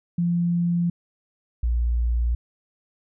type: tone pair in turn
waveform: sine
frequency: 172.6 / 58.91 Hz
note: F3 / A#1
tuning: -20 / +19 cents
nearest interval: octave + perfect fifth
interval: 1861 cents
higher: first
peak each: -19 dBFS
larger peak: neither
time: 0.18-0.9 / 1.63-2.35 s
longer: neither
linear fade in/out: 5 ms
effects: none